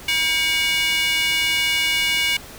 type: tone with high-pass filter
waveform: square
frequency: 320.6 Hz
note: E4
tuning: 48 cents flat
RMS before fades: -20 dBFS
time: 0.08-2.37 s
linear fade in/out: 5 ms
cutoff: 2500 Hz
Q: 4.6
effects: pink hiss -39 dBFS RMS until 2.58 s